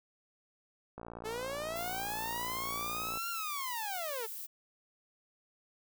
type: click train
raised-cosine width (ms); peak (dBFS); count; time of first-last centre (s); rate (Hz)
1; -30; 128; 0.98-3.173; 57.9
type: linear two-way sweep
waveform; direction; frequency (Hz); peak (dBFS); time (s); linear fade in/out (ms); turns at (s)
sawtooth; up then down; 423.4 to 1396.9 to 423.4; -33; 1.24-4.27; 20; 3.3
type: noise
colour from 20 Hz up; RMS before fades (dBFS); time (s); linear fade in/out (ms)
violet; -43; 1.75-4.47; 20
effects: none